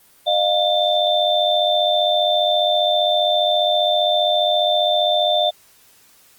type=tone cluster; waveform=sine; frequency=610 / 705 / 3562 Hz; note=D#5 / F5 / A7; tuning=-34 / +16 / +21 cents; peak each=-19 dBFS; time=0.26-5.51 s; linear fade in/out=20 ms; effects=white hiss -52 dBFS RMS until 6.38 s + Opus 24 kbps